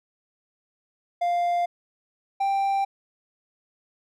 triangle tone pair in turn, 698.5 / 786.8 Hz, F5 / G5, 0 / +6 cents, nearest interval major second, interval 206 cents, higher second, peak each -19 / -19 dBFS, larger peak neither, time 1.21-1.66 / 2.4-2.85 s, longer neither, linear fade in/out 10 ms, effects none

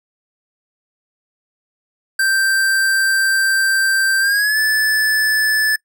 square tone with pitch glide, 1568 to 1739.8 Hz, G6 to A6, 0 to -20 cents, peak -14 dBFS, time 2.19-5.76 s, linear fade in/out 5 ms, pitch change +180 cents, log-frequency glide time 4.2-4.58 s, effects noise-tail reverb RT60 0.1 s tail -23 dB re dry

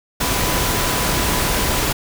sine tone in noise, 996 Hz, B5, 14 cents sharp, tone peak -29 dBFS, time 0.21-1.81 s, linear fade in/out 10 ms, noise pink, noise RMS -19 dBFS, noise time 0.2-1.93 s, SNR -13 dB, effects none

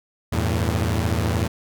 sawtooth tone cluster, 82.5 / 98.7 / 112.3 Hz, E2 / G2 / A2, +2 / +12 / +36 cents, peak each -19 / -23 / -20 dBFS, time 0.32-1.48 s, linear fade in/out 10 ms, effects none

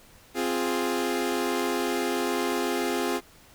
sawtooth chord, F minor, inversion second, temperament equal, 261.6 / 349.2 / 415.3 Hz, C4 / F4 / Ab4, 0 / 0 / 0 cents, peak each -26 / -25 / -26 dBFS, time 0.34-3.21 s, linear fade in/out 50 ms, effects pink hiss -54 dBFS RMS until 3.54 s

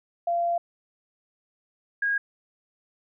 sine tone pair in turn, 688 / 1636.3 Hz, F5 / G#6, -26 / -26 cents, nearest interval octave + minor third, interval 1500 cents, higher second, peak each -22 dBFS, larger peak neither, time 0.27-0.58 / 2.02-2.18 s, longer first, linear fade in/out 5 ms, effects none

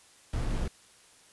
brown noise with sample-and-hold, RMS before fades -30 dBFS, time 0.33-0.68 s, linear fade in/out 5 ms, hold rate 6300 Hz, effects white hiss -58 dBFS RMS until 1.32 s + resampled to 24000 Hz

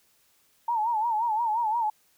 sine tone with vibrato, 900 Hz, A5, 39 cents sharp, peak -23 dBFS, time 0.68-1.9 s, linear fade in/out 5 ms, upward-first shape sine, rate 5.7 Hz, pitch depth 110 cents each way, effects white hiss -65 dBFS RMS until 2.17 s

